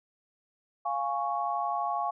sine chord, Db major, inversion first, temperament equal, 698.5 / 830.6 / 1108.7 Hz, F5 / Ab5 / Db6, 0 / 0 / 0 cents, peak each -32 dBFS, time 0.85-2.11 s, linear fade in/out 10 ms, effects none

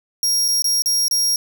sawtooth tone with dropouts, 5600 Hz, F8, 4 cents sharp, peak -13 dBFS, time 0.23-1.36 s, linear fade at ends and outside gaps 1 ms, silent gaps 0.481-0.485 / 0.621-0.643 / 0.821-0.859 / 1.082-1.111 s, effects none

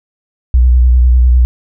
sine tone with vibrato, 61.74 Hz, B1, in tune, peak -4 dBFS, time 0.54-1.45 s, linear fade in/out 0 ms, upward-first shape triangle, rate 10 Hz, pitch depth 51 cents each way, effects none

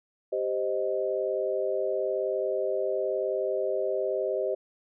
sine chord, C minor, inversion second, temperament equal, 392 / 523.3 / 622.3 Hz, G4 / C5 / Eb5, 0 / 0 / 0 cents, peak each -30 dBFS, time 0.32-4.55 s, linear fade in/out 10 ms, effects none

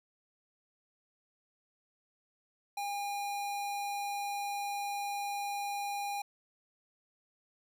square tone, 810 Hz, G#5, 43 cents flat, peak -35 dBFS, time 2.77-6.22 s, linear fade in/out 5 ms, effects none

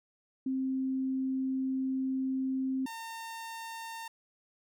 sine / sawtooth tone pair in turn, 263.4 / 909.8 Hz, C4 / A#5, +12 / -42 cents, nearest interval octave + major sixth, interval 2146 cents, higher second, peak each -29 / -36 dBFS, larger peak first, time 0.46-2.86 / 2.86-4.08 s, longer first, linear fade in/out 5 ms, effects none

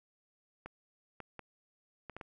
clicks, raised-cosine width 0.5 ms, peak -29 dBFS, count 6, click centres 0.66 / 1.203 / 1.393 / 2.097 / 2.166 / 2.212 s, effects none

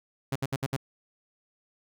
sawtooth tone bursts, 135.5 Hz, C#3, 39 cents flat, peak -23 dBFS, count 5, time 0.32-0.765 s, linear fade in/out 5 ms, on 37 ms, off 65 ms, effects none

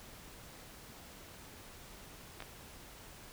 clicks, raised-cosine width 0.3 ms, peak -28 dBFS, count 2, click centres 2.404 / 2.423 s, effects pink hiss -53 dBFS RMS until 3.32 s

